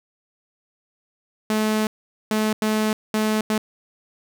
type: tone bursts at uneven times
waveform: sawtooth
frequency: 215.8 Hz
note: A3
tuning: 33 cents flat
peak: -15 dBFS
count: 5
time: 1.5-1.87 / 2.31-2.53 / 2.62-2.93 / 3.14-3.41 / 3.5-3.58 s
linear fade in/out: 2 ms
effects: none